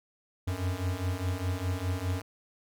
square beating tone pair, 88.8 / 93.7 Hz, F2 / F#2, +29 / +22 cents, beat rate 4.9 Hz, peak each -34 / -32 dBFS, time 0.47-2.22 s, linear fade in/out 10 ms, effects none

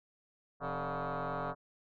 sine tone with frequency modulation, 263.7 Hz, C4, 14 cents sharp, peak -32 dBFS, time 0.6-1.55 s, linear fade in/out 50 ms, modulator 143 Hz, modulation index 7.8, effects tanh soft clip ceiling -32 dBFS

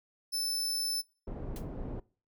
sawtooth tone, 5274 Hz, E8, in tune, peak -28 dBFS, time 0.32-1.02 s, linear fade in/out 20 ms
pink low-pass noise, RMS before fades -39 dBFS, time 1.27-2 s, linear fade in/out 5 ms, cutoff 490 Hz, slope 12 dB/octave
white noise with exponential decay, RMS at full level -45 dBFS, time 1.56-1.67 s, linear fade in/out 1 ms, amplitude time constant 23 ms
effects noise-tail reverb RT60 0.4 s tail -23 dB re dry

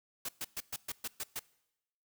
white noise bursts, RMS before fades -38 dBFS, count 8, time 0.25-1.394 s, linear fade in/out 5 ms, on 38 ms, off 120 ms, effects noise-tail reverb RT60 0.9 s tail -22 dB re dry

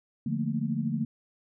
sine chord, Bb major seventh, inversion first, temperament equal, 146.83 / 174.61 / 220 / 233.1 Hz, D3 / F3 / A3 / Bb3, 0 / 0 / 0 / 0 cents, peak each -32 / -35 / -31 / -32 dBFS, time 0.26-1.05 s, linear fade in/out 5 ms, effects none

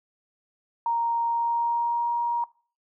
sine tone with pitch glide, 932.3 to 945.9 Hz, A#5 to A#5, 0 to +25 cents, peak -22 dBFS, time 0.86-2.44 s, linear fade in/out 2 ms, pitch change +25 cents, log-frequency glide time 1.27-2.14 s, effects noise-tail reverb RT60 0.4 s tail -22 dB re dry

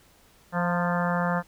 harmonic tone with a mistuned harmonic, 174.61 Hz, F3, in tune, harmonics 1 / 3 / 4 / 5 / 6 / 7 / 8 / 9 / 10, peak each -26 / -31 / -32 / -33 / -34 / -34 / -35 / -36 / -36 dBFS, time 0.52-1.43 s, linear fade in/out 50 ms, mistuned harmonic 5, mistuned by +37 cents, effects pink hiss -58 dBFS RMS until 1.47 s

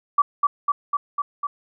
sine tone with echo, 1153 Hz, D6, 32 cents flat, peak -12 dBFS, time 0.18-0.22 s, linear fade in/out 5 ms, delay 250 ms, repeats 5, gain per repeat -2 dB, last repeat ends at 1.47 s, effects none

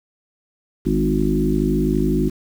harmonic tone with a mistuned harmonic, 51.91 Hz, G#1, in tune, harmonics 1 / 3 / 4 / 5 / 6 / 7, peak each -23 / -23 / -23 / -23 / -23 / -23 dBFS, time 0.85-2.3 s, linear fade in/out 20 ms, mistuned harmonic 5, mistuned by -18 cents, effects 7-bit

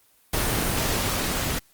pink noise with level ramp, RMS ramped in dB -23 to -27 dBFS, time 0.33-1.59 s, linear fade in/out 5 ms, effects white hiss -60 dBFS RMS until 1.73 s + Opus 24 kbps

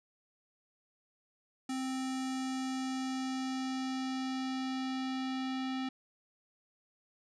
square tone with low-pass filter sweep, 261.6 Hz, C4, in tune, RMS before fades -36 dBFS, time 1.69-5.89 s, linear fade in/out 5 ms, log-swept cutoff 8100 to 3800 Hz, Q 1.6, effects none

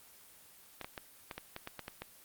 clicks, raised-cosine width 0.3 ms, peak -24 dBFS, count 10, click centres 0.813 / 0.845 / 0.978 / 1.312 / 1.38 / 1.564 / 1.674 / 1.793 / 1.881 / 2.02 s, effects white hiss -58 dBFS RMS until 2.24 s + Opus 24 kbps

